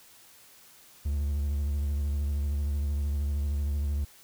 triangle tone with vibrato, 72 Hz, D2, 34 cents flat, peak -24 dBFS, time 1.05-4.05 s, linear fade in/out 10 ms, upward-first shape triangle, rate 13 Hz, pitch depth 63 cents each way, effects white hiss -55 dBFS RMS until 4.23 s

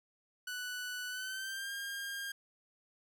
sawtooth tone with pitch glide, 1485 to 1610.1 Hz, F#6 to G6, +6 to +46 cents, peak -35 dBFS, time 0.47-2.32 s, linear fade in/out 5 ms, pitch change +140 cents, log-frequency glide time 1.08-1.72 s, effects none

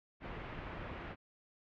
pink low-pass noise, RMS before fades -45 dBFS, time 0.2-1.16 s, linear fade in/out 50 ms, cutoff 2600 Hz, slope 24 dB/octave, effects none

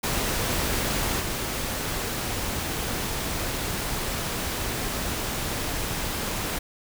pink noise with level steps, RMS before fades -26 / -29 dBFS, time 0.03-6.59 s, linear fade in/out 10 ms, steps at 1.2 s, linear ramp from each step 5 ms, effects none

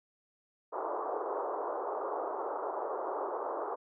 pink band-pass noise, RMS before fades -36 dBFS, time 0.72-3.76 s, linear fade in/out 20 ms, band 370 to 1200 Hz, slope 48 dB/octave, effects none

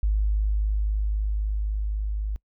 sine tone with level ramp, 51.91 Hz, G#1, in tune, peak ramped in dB -19 to -25 dBFS, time 0.03-2.36 s, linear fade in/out 0 ms, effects noise-tail reverb RT60 0.1 s tail -25 dB re dry

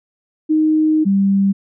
sine tone pair in turn, 311.1 / 196.6 Hz, D#4 / G3, 0 / +5 cents, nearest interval minor sixth, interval 795 cents, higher first, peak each -11 dBFS, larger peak neither, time 0.49-1.05 / 1.05-1.53 s, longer first, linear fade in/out 20 ms, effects none

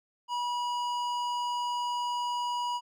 sine tone with hard clipping, 970 Hz, B5, 31 cents flat, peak -31 dBFS, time 0.28-2.81 s, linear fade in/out 50 ms, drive 12 dB, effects none

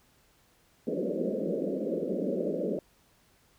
white band-pass noise, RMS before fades -31 dBFS, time 0.87-2.79 s, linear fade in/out 2 ms, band 170 to 590 Hz, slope 96 dB/octave, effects pink hiss -65 dBFS RMS until 3.58 s

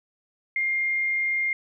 sine tone, 2117 Hz, C7, 20 cents sharp, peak -22 dBFS, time 0.56-1.53 s, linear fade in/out 2 ms, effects none

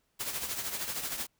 white noise with tremolo, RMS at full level -33 dBFS, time 0.19-1.27 s, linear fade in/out 20 ms, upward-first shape triangle, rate 13 Hz, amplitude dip 65%, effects pink hiss -75 dBFS RMS until 1.39 s

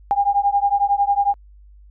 sine beating tone pair, 801 / 812 Hz, G5 / G#5, +37 / -39 cents, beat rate 11 Hz, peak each -18 dBFS, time 0.11-1.34 s, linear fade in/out 0 ms, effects added 50 Hz sine -43 dBFS peak until 1.9 s

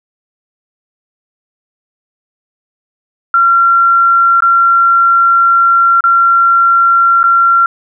sine tone with dropouts, 1370 Hz, F6, 34 cents flat, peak -5 dBFS, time 3.34-7.66 s, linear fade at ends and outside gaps 2 ms, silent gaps 4.405-4.422 / 6.007-6.039 / 7.231-7.239 s, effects none

